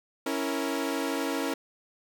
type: chord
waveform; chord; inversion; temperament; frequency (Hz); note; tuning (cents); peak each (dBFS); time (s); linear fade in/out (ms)
sawtooth; A# diminished; first; equal; 277.2 / 329.6 / 466.2; C#4 / E4 / A#4; 0 / 0 / 0; -27 / -29 / -30; 0.26-1.54; 5
effects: none